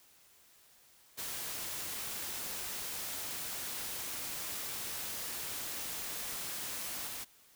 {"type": "noise with level steps", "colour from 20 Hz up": "white", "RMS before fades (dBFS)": [-40, -42], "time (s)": [1.17, 7.25], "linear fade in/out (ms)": 20, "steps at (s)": 7.07, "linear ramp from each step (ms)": 2, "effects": ["white hiss -63 dBFS RMS until 7.55 s"]}